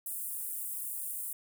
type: high-pass noise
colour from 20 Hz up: pink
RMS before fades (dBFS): -38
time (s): 0.06-1.33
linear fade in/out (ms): 2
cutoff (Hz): 8800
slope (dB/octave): 48
effects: none